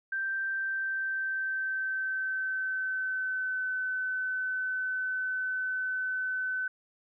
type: tone with pitch glide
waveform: sine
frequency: 1568 to 1515.5 Hz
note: G6 to F#6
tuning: 0 to +41 cents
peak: -29 dBFS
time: 0.12-6.68 s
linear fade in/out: 5 ms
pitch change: -59 cents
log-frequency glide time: 0.5-3.67 s
effects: none